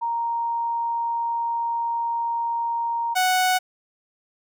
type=tone pair in turn; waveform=sine / sawtooth; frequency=932.3 / 740 Hz; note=A#5 / F#5; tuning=0 / 0 cents; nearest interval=major third; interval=400 cents; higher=first; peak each=-22 / -14 dBFS; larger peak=second; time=0.01-3.15 / 3.15-3.59 s; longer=first; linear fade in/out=20 ms; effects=none